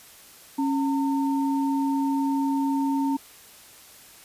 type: tone pair together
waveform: sine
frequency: 274.8 / 908 Hz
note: C#4 / A#5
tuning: -15 / -46 cents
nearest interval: octave + major sixth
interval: 2069 cents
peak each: -22 / -29 dBFS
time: 0.58-3.17 s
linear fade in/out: 10 ms
effects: white hiss -49 dBFS RMS until 4.24 s + resampled to 32000 Hz